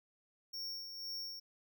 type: tone with tremolo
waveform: square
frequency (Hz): 5500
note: F8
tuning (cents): -27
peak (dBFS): -40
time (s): 0.53-1.4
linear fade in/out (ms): 10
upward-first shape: sine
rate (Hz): 2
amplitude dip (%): 50
effects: none